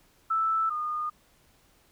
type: tone pair in turn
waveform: sine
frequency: 1318.5 / 1222.6 Hz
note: E6 / D#6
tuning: 0 / -31 cents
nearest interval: minor second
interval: 131 cents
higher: first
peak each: -23 / -28 dBFS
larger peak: first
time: 0.3-0.7 / 0.7-1.1 s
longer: neither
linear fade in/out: 10 ms
effects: pink hiss -63 dBFS RMS until 1.91 s